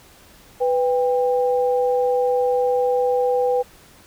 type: tone pair together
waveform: sine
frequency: 496.4 / 796.9 Hz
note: B4 / G5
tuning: +9 / +28 cents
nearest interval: minor sixth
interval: 819 cents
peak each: -17 / -23 dBFS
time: 0.6-3.63 s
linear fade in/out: 20 ms
effects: pink hiss -49 dBFS RMS until 4.06 s